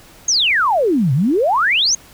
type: exponential two-way sweep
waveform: sine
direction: down then up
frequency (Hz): 6720 to 123.47 to 6720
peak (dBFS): -12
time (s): 0.28-1.95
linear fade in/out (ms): 5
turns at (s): 1.13
effects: pink hiss -44 dBFS RMS until 2.13 s